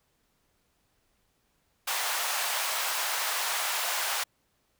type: high-pass noise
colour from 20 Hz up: pink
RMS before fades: -30 dBFS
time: 1.87-4.24 s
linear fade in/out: 10 ms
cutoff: 720 Hz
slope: 24 dB/octave
effects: pink hiss -72 dBFS RMS until 4.79 s